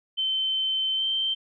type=tone with pitch glide; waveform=sine; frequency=3084 to 3123 Hz; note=G7 to G7; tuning=-29 to -7 cents; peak=-23 dBFS; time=0.17-1.35 s; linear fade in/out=20 ms; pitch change=+22 cents; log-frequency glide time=0.96-1.04 s; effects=none